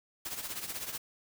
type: noise with tremolo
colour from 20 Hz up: white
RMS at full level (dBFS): -36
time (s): 0.25-0.98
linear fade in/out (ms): 5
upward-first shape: triangle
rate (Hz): 16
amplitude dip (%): 75
effects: none